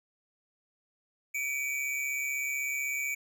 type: tone pair together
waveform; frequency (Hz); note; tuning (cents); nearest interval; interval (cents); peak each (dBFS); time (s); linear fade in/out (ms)
square; 2288 / 2424; D7 / D#7; -46 / -46; minor second; 100; -32 / -38; 1.34-3.15; 10
effects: none